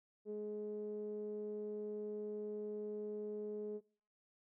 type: tone with low-pass filter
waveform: sawtooth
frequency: 210.3 Hz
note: G#3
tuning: 22 cents sharp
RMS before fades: -43 dBFS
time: 0.25-3.81 s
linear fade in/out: 50 ms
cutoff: 440 Hz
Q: 6.3
effects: noise-tail reverb RT60 0.5 s tail -23 dB re dry